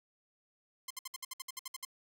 5% pulse tone bursts, 1046.5 Hz, C6, in tune, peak -27 dBFS, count 12, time 0.88-1.851 s, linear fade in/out 5 ms, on 25 ms, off 61 ms, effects none

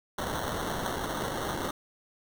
white noise with sample-and-hold, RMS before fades -33 dBFS, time 0.18-1.71 s, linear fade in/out 5 ms, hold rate 2450 Hz, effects none

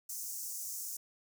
pink high-pass noise, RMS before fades -41 dBFS, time 0.09-0.97 s, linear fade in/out 5 ms, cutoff 5700 Hz, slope 48 dB/octave, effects none

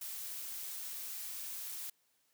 blue noise, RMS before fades -43 dBFS, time 0.01-1.9 s, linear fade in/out 5 ms, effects white hiss -75 dBFS RMS until 2.33 s + high-pass 100 Hz 12 dB/octave

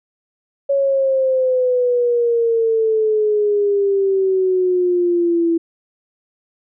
sine exponential sweep, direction down, 558 to 331.7 Hz, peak -13 dBFS, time 0.69-5.58 s, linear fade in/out 10 ms, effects none

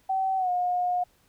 sine tone with pitch glide, 765 to 717.9 Hz, G5 to F5, -42 to +48 cents, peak -23 dBFS, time 0.09-1.04 s, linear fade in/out 10 ms, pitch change -110 cents, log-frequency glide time 0.37-0.5 s, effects pink hiss -64 dBFS RMS until 1.28 s

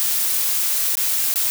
blue noise with dropouts, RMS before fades -20 dBFS, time 0-1.5 s, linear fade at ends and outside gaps 0 ms, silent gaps 0.954-0.971 / 1.34-1.358 s, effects none

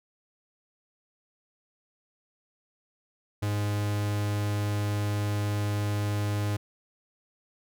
45% pulse tone, 103.5 Hz, G#2, 5 cents flat, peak -26 dBFS, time 3.42-6.57 s, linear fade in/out 10 ms, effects none

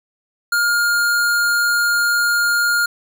square tone, 1414 Hz, F6, 21 cents sharp, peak -15 dBFS, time 0.52-2.86 s, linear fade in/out 5 ms, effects none

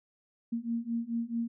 sine beating tone pair, 230 / 234.6 Hz, A#3 / A#3, -23 / +11 cents, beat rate 4.6 Hz, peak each -34 / -33 dBFS, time 0.52-1.48 s, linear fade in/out 10 ms, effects none

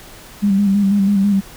sine tone with vibrato, 199.4 Hz, G3, 30 cents sharp, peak -11 dBFS, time 0.42-1.41 s, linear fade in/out 20 ms, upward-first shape square, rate 6.1 Hz, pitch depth 38 cents each way, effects pink hiss -39 dBFS RMS until 1.56 s

